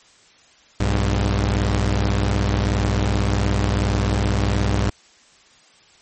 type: tone pair together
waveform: sawtooth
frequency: 61.74 / 100.79 Hz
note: B1 / G2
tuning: 0 / +49 cents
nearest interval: minor sixth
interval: 849 cents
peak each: -16 dBFS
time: 0.8-4.9 s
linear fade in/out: 5 ms
effects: white hiss -52 dBFS RMS until 6.01 s + MP3 32 kbps